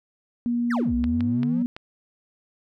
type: tone with pitch glide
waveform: sine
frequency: 238.7 to 242.2 Hz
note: A#3 to B3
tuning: +41 to -34 cents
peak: -21 dBFS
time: 0.46-1.66 s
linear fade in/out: 0 ms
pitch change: +25 cents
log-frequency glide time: 0.75-1.35 s
type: exponential two-way sweep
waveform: triangle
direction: down then up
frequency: 2157 to 58.6 to 194.5 Hz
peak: -25 dBFS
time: 0.7-1.63 s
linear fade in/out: 10 ms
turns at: 0.94 s
type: clicks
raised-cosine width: 0.3 ms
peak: -20 dBFS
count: 4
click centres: 1.041 / 1.207 / 1.432 / 1.765 s
effects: none